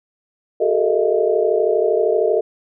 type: tone cluster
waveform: sine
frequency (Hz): 375.5 / 421.4 / 454.1 / 621 / 674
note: F#4 / G#4 / A#4 / D#5 / E5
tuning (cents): +26 / +25 / -45 / -3 / +38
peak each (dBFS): -22 / -20 / -18 / -20 / -26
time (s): 0.6-2.41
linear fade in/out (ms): 10
effects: none